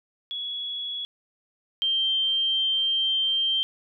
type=tone pair in turn; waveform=sine; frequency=3367 / 3149 Hz; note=G#7 / G7; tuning=+23 / +7 cents; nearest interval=minor second; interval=116 cents; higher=first; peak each=-29 / -21 dBFS; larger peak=second; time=0.31-1.05 / 1.82-3.63 s; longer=second; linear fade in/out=0 ms; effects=none